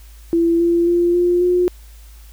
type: tone with pitch steps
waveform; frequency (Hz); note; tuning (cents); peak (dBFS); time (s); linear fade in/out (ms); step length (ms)
sine; 336.1 / 341.4 / 346.7 / 352.2 / 357.7; E4 / F4 / F4 / F4 / F4; +34 / -39 / -13 / +15 / +41; -12; 0.33-1.68; 0; 270
effects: added 54 Hz sine -38 dBFS peak until 2.32 s + white hiss -50 dBFS RMS until 2.32 s